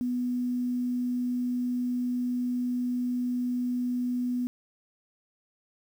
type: tone with quantisation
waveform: sine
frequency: 246.9 Hz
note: B3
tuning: in tune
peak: -26 dBFS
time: 0.01-4.47 s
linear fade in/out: 0 ms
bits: 9
effects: none